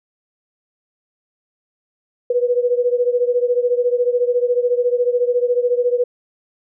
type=beating tone pair; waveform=sine; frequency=484.8 / 498.8 Hz; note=B4 / B4; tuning=-32 / +17 cents; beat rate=14 Hz; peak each=-16 / -19 dBFS; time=2.3-6.04 s; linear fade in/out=5 ms; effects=none